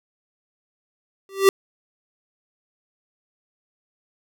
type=tone with exponential growth; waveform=square; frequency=390 Hz; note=G4; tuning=9 cents flat; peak=-8 dBFS; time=1.29-1.49 s; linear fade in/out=1 ms; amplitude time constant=43 ms; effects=none